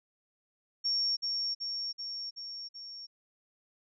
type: tone with echo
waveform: sine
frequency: 5510 Hz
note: F8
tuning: 24 cents flat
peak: -27 dBFS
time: 0.84-1.17 s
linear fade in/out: 20 ms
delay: 380 ms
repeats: 5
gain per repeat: -3 dB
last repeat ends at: 3.07 s
effects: none